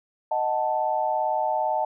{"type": "chord", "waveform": "sine", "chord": "D# diminished", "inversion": "none", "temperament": "equal", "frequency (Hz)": [622.3, 740, 880], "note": ["D#5", "F#5", "A5"], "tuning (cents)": [0, 0, 0], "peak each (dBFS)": [-27, -27, -25], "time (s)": [0.31, 1.85], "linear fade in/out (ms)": 5, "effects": []}